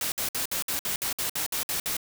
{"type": "noise bursts", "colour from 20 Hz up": "white", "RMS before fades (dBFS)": -29, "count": 12, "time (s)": [0.01, 1.968], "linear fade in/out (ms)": 2, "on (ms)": 110, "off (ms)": 58, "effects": []}